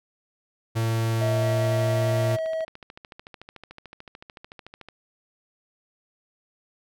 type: tone with pitch glide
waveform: 45% pulse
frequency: 113.4 to 114.59 Hz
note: A#2 to A#2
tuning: -47 to -29 cents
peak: -22 dBFS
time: 0.75-2.37 s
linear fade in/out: 20 ms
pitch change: +18 cents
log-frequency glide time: 1.16-2.16 s
type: click train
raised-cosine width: 0.3 ms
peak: -26 dBFS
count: 51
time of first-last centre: 1.21-4.886 s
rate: 13.6 Hz
type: tone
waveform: triangle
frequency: 643 Hz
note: E5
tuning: 43 cents flat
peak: -23 dBFS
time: 1.21-2.65 s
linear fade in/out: 10 ms
effects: none